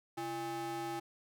square ring-modulated tone, 236.8 Hz, A#3, 27 cents sharp, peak -35 dBFS, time 0.17-1 s, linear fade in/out 10 ms, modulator 577 Hz, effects none

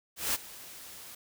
white noise with ADSR envelope, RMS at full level -28 dBFS, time 0.16-1.15 s, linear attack 180 ms, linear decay 28 ms, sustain -19 dB, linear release 5 ms, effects none

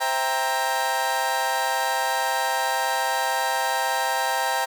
30% pulse chord, C dominant seventh, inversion none, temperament equal with one note detuned, 523.3 / 659.3 / 790.4 / 932.3 Hz, C5 / E5 / G5 / Bb5, 0 / 0 / +14 / 0 cents, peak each -29 / -29 / -23 / -23 dBFS, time 0-4.66 s, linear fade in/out 20 ms, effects none

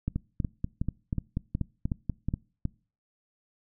two click trains, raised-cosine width 5 ms, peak -16 / -16 dBFS, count 8 / 10, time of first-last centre 0.08-2.654 / 0.16-2.339 s, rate 2.72 / 4.13 Hz, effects noise-tail reverb RT60 0.4 s tail -24 dB re dry

